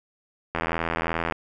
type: click train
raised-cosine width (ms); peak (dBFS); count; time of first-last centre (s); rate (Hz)
0.5; -10; 65; 0.55-1.323; 82.8
effects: none